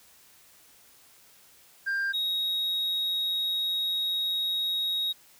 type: tone pair in turn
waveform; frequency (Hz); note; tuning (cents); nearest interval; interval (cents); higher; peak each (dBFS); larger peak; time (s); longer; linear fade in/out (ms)
sine; 1592 / 3779; G6 / A#7; +26 / +23; octave + minor third; 1497; second; -23; neither; 1.86-2.13 / 2.13-5.13; second; 20
effects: tanh soft clip ceiling -25 dBFS + white hiss -57 dBFS RMS until 5.39 s